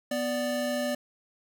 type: tone pair together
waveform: square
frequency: 246.9 / 587.2 Hz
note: B3 / D5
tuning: 0 / 0 cents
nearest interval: octave + minor third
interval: 1500 cents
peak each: -32 / -30 dBFS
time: 0.11-0.95 s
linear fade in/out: 5 ms
effects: none